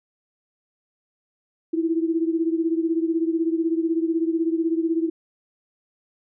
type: beating tone pair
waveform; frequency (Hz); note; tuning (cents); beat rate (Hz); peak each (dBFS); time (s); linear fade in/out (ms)
sine; 324.9 / 340.9; E4 / F4; -25 / -42; 16; -21 / -25; 1.73-5.1; 10
effects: none